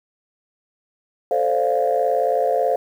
sine chord, D minor seventh, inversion second, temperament equal with one note detuned, 440 / 523.3 / 581.6 / 698.5 Hz, A4 / C5 / D5 / F5, 0 / 0 / -17 / 0 cents, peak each -23 / -20 / -24 / -20 dBFS, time 1.31-2.76 s, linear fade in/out 2 ms, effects tanh soft clip ceiling -8 dBFS + 8-bit

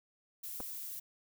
violet noise, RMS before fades -43 dBFS, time 0.43-1 s, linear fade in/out 10 ms
clicks, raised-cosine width 1 ms, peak -30 dBFS, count 2, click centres 0.602 / 0.606 s
effects none

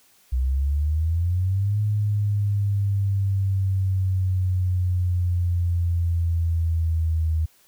sine exponential two-way sweep, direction up then down, 62.1 to 105.5 to 79.4 Hz, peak -19 dBFS, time 0.32-7.46 s, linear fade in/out 10 ms, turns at 1.8 s, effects white hiss -58 dBFS RMS until 7.67 s

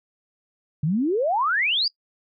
sine exponential sweep, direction up, 140 to 4978 Hz, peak -19 dBFS, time 0.83-1.88 s, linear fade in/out 5 ms, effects noise-tail reverb RT60 0.1 s tail -24 dB re dry

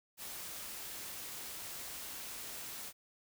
white noise, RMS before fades -45 dBFS, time 0.17-2.93 s, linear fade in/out 50 ms, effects none

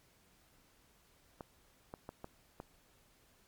clicks, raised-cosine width 1 ms, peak -30 dBFS, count 5, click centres 1.408 / 1.939 / 2.091 / 2.244 / 2.601 s, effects pink hiss -68 dBFS RMS until 3.47 s + MP3 96 kbps

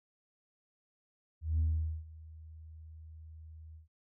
sine tone with ADSR envelope, 79.3 Hz, D#2, 33 cents sharp, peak -25 dBFS, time 1.41-3.88 s, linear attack 180 ms, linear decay 450 ms, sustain -23 dB, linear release 130 ms, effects noise-tail reverb RT60 0.1 s tail -22 dB re dry + tanh soft clip ceiling -24 dBFS

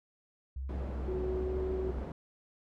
sine tone with vibrato, 65.41 Hz, C2, in tune, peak -35 dBFS, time 0.56-2.04 s, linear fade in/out 5 ms, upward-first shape sine, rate 1.2 Hz, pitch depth 49 cents each way
white low-pass noise, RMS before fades -42 dBFS, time 0.69-2.12 s, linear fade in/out 2 ms, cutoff 430 Hz, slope 12 dB/octave
sine tone with pitch glide, 370.8 to 374.5 Hz, F#4 to F#4, +4 to +21 cents, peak -33 dBFS, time 1.08-1.91 s, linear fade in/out 2 ms, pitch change +17 cents, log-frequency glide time 1.24-1.66 s
effects none

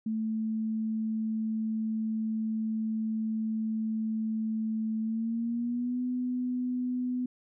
sine tone with pitch glide, 220 to 249.8 Hz, A3 to B3, 0 to +20 cents, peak -28 dBFS, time 0.06-7.26 s, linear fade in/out 5 ms, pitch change +220 cents, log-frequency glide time 5.01-6.01 s, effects none

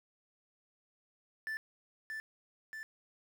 triangle tone with echo, 1760 Hz, A6, in tune, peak -34 dBFS, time 1.47-1.57 s, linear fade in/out 0 ms, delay 630 ms, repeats 2, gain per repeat -3 dB, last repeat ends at 2.83 s, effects 10-bit

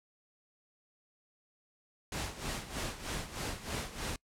pink noise with tremolo, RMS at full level -36 dBFS, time 2.12-4.16 s, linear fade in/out 2 ms, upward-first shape sine, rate 3.2 Hz, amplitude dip 75%, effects noise-tail reverb RT60 0.1 s tail -25 dB re dry + low-pass 10000 Hz 12 dB/octave

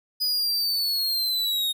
45% pulse linear sweep, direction down, 4978 to 3710 Hz, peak -22 dBFS, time 0.2-1.73 s, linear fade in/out 20 ms, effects none

